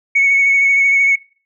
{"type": "tone with vibrato", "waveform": "sine", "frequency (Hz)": 2217, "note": "C#7", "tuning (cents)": 0, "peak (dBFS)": -8, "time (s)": [0.15, 1.16], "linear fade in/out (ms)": 10, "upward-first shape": "sine", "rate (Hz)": 13, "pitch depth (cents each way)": 19, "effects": ["noise-tail reverb RT60 0.4 s tail -23 dB re dry", "tanh soft clip ceiling -5 dBFS"]}